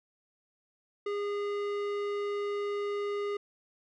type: tone with low-pass filter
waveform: square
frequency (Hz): 408.6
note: G#4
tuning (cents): -28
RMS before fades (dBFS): -33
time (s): 1.06-3.37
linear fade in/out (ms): 5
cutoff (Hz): 2900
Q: 0.57
effects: none